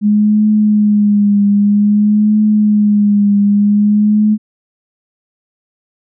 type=tone with vibrato; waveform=sine; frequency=207.7 Hz; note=G#3; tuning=in tune; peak=-7 dBFS; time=0.01-4.38 s; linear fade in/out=50 ms; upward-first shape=triangle; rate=0.52 Hz; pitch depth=47 cents each way; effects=none